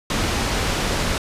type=low-pass noise; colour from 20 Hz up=pink; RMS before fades=-22 dBFS; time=0.1-1.18 s; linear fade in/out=2 ms; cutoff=6900 Hz; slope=12 dB/octave; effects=resampled to 32000 Hz